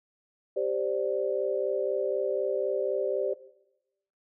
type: chord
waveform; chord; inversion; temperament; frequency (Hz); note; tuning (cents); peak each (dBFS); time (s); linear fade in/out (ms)
sine; G suspended fourth; none; equal; 392 / 523.3 / 587.3; G4 / C5 / D5; 0 / 0 / 0; -30; 0.56-3.34; 10
effects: noise-tail reverb RT60 0.9 s tail -17 dB re dry